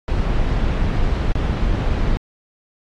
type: noise with dropouts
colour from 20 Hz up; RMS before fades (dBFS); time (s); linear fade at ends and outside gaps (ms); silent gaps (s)
brown; -18; 0.08-2.17; 0; 0.189-0.194 / 1.32-1.355
effects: low-pass 4000 Hz 12 dB/octave + AAC 48 kbps